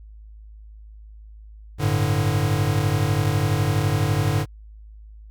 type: chord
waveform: square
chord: G suspended second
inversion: none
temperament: equal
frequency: 98 / 110 / 146.83 Hz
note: G2 / A2 / D3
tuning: 0 / 0 / 0 cents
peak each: -24 dBFS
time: 1.78-4.46 s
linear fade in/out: 50 ms
effects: added 53 Hz sine -40 dBFS peak until 5.3 s